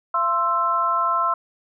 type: tone cluster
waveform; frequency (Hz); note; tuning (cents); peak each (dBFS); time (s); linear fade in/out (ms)
sine; 681 / 1048 / 1326; F5 / C6 / E6; -44 / +2 / +10; -28 / -21 / -21; 0.14-1.34; 5
effects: none